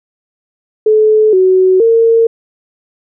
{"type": "tone with pitch steps", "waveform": "sine", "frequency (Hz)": [431.4, 373.5, 456.7], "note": ["A4", "F#4", "A#4"], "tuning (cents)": [-34, 16, -36], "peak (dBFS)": -5, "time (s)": [0.86, 2.27], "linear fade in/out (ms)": 5, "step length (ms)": 470, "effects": []}